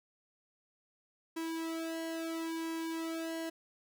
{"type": "tone with flanger", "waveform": "sawtooth", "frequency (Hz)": 327, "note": "E4", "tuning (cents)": -14, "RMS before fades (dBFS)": -38, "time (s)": [1.36, 3.5], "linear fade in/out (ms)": 10, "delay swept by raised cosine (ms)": [1.4, 2.24], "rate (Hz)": 0.74, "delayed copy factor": -1, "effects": []}